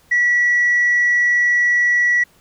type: tone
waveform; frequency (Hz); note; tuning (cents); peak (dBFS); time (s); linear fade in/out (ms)
sine; 1941; B6; -31; -11; 0.11-2.24; 10
effects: tanh soft clip ceiling -9 dBFS + pink hiss -54 dBFS RMS until 2.4 s